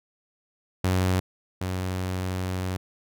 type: tone pair in turn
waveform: sawtooth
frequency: 92.5 / 92.5 Hz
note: F#2 / F#2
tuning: 0 / 0 cents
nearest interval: unison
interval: 0 cents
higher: neither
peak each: -17 / -23 dBFS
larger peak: first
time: 0.84-1.2 / 1.61-2.77 s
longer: second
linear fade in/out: 5 ms
effects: none